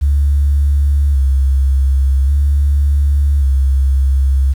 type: tone with vibrato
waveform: sine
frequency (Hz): 69.3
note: C#2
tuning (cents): 0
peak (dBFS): -8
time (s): 0.01-4.54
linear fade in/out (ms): 20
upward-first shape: square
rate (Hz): 0.44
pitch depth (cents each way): 47
effects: tanh soft clip ceiling -4 dBFS + 7-bit